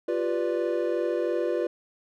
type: chord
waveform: triangle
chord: G dominant seventh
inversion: third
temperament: equal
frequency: 349.2 / 392 / 493.9 / 587.3 Hz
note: F4 / G4 / B4 / D5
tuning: 0 / 0 / 0 / 0 cents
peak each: -26 / -31 / -27 / -29 dBFS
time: 0.08-1.67 s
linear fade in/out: 5 ms
effects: none